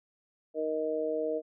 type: harmonic tone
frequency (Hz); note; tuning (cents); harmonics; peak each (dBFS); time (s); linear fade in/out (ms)
156.3; D#3; +8; 2 / 3 / 4; -37 / -31 / -33; 0.54-1.42; 50
effects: none